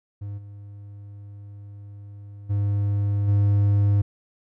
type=tone with level steps; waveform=triangle; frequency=101.5 Hz; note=G#2; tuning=39 cents flat; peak=-28 / -36 / -18 / -14 dBFS; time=0.21-4.02 s; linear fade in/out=10 ms; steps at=0.37 / 2.49 / 3.27 s; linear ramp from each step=20 ms; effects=none